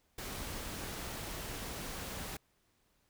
pink noise, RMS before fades -42 dBFS, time 0.18-2.37 s, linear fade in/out 5 ms, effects pink hiss -74 dBFS RMS until 3.09 s

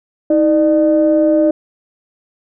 sine tone pair together, 317.8 / 600 Hz, D#4 / D5, +37 / +37 cents, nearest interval major seventh, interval 1100 cents, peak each -11 dBFS, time 0.3-1.51 s, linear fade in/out 5 ms, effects tanh soft clip ceiling -2 dBFS

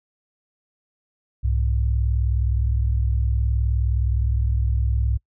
sine tone pair together, 64.2 / 103.58 Hz, C2 / G#2, -32 / -4 cents, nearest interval minor sixth, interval 828 cents, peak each -19 / -24 dBFS, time 1.43-5.18 s, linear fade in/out 20 ms, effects noise-tail reverb RT60 0.1 s tail -24 dB re dry

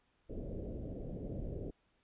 pink low-pass noise, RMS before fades -42 dBFS, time 0.29-1.71 s, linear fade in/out 10 ms, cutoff 590 Hz, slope 48 dB/octave, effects pink hiss -75 dBFS RMS until 2.03 s + resampled to 8000 Hz

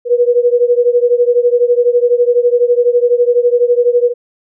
sine beating tone pair, 480 / 492 Hz, B4 / B4, -49 / -7 cents, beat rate 12 Hz, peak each -10 / -12 dBFS, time 0.05-4.14 s, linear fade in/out 50 ms, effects none

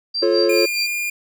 sine tone with tremolo, 4708 Hz, D8, 3 cents sharp, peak -19 dBFS, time 0.14-0.87 s, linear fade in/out 10 ms, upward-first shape sine, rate 4.8 Hz, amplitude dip 90%
triangle chord, F augmented, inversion none, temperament just, 349.2 / 436.5 / 545.7 Hz, F4 / A4 / C#5, 0 / -14 / -27 cents, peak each -16 / -17 / -17 dBFS, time 0.22-0.66 s, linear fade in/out 10 ms
45% pulse tone, 2413 Hz, D7, 46 cents sharp, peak -21 dBFS, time 0.49-1.1 s, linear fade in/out 5 ms
effects none

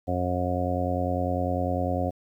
harmonic tone, 90 Hz, F#2, 47 cents flat, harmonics 1 / 2 / 3 / 4 / 5 / 6 / 7 / 8, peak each -29 / -34 / -31 / -39 / -39 / -31 / -34 / -31 dBFS, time 0.07-2.11 s, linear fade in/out 20 ms, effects 10-bit

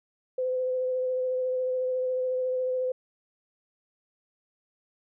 sine tone with vibrato, 510 Hz, C5, 44 cents flat, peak -25 dBFS, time 0.38-2.92 s, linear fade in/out 5 ms, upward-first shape sine, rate 14 Hz, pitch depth 15 cents each way, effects none

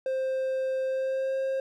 triangle tone with pitch glide, 525 to 533.3 Hz, C5 to C5, +6 to +33 cents, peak -24 dBFS, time 0.06-1.6 s, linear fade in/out 2 ms, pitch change +27 cents, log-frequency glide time 0.85-1.36 s, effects none

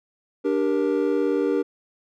triangle chord, G minor, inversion second, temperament just, 294 / 392 / 470.4 Hz, D4 / G4 / Bb4, +2 / 0 / +16 cents, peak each -22 dBFS, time 0.44-1.63 s, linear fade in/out 20 ms, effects none

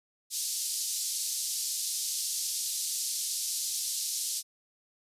pink band-pass noise, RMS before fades -33 dBFS, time 0.3-4.43 s, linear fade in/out 50 ms, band 4600 to 12000 Hz, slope 24 dB/octave, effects resampled to 32000 Hz

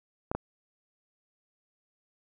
clicks, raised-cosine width 1 ms, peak -16 dBFS, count 2, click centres 0.315 / 0.35 s, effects none

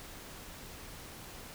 silence, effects pink hiss -48 dBFS RMS until 1.54 s

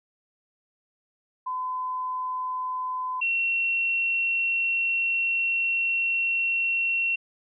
sine tone pair in turn, 1016 / 2724 Hz, B5 / F7, +49 / -44 cents, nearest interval octave + perfect fourth, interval 1707 cents, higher second, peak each -27 / -22 dBFS, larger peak second, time 1.46-3.21 / 3.21-7.16 s, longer second, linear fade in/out 10 ms, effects none

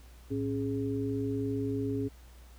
sine tone cluster, 110.2 / 273.5 / 416.4 Hz, A2 / C#4 / G#4, +3 / -23 / +5 cents, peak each -35 / -32 / -35 dBFS, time 0.3-2.09 s, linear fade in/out 20 ms, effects added 60 Hz sine -50 dBFS peak until 2.58 s + pink hiss -60 dBFS RMS until 2.58 s

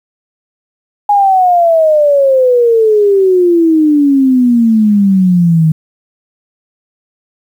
sine exponential sweep, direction down, 830.6 to 155.56 Hz, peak -5 dBFS, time 1.09-5.72 s, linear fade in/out 5 ms, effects 7-bit

